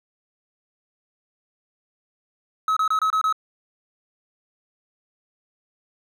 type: tone bursts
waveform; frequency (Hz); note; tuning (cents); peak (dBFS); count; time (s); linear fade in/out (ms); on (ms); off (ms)
triangle; 1283; E6; -47; -16; 6; 2.68-3.326; 2; 86; 26
effects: none